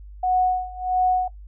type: tone with tremolo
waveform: sine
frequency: 736 Hz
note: F#5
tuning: 9 cents flat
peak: -15 dBFS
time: 0.23-1.28 s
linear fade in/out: 5 ms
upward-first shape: sine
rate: 1.5 Hz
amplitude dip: 90%
effects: noise-tail reverb RT60 0.1 s tail -17 dB re dry + added 50 Hz sine -38 dBFS peak until 1.47 s